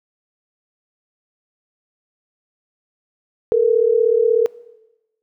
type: tone pair together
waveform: sine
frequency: 440 / 476.5 Hz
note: A4 / A#4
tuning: 0 / +38 cents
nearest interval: minor second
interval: 138 cents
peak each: -15 dBFS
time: 3.52-4.46 s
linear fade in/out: 0 ms
effects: noise-tail reverb RT60 1.0 s tail -21 dB re dry